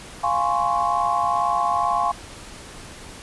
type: chord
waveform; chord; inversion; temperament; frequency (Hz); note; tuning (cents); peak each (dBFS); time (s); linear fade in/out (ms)
sine; Db major seventh; first; equal; 698.5 / 830.6 / 1046.5 / 1108.7; F5 / Ab5 / C6 / Db6; 0 / 0 / 0 / 0; -24; 0.23-2.12; 10
effects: pink hiss -40 dBFS RMS until 3.22 s + resampled to 24000 Hz